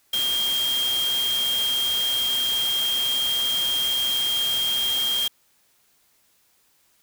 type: tone in noise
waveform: sine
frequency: 3215 Hz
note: G7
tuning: 43 cents sharp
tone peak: -21 dBFS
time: 0.13-5.28 s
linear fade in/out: 5 ms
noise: white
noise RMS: -31 dBFS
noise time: 0.13-5.28 s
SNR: +7 dB
effects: white hiss -63 dBFS RMS until 7.02 s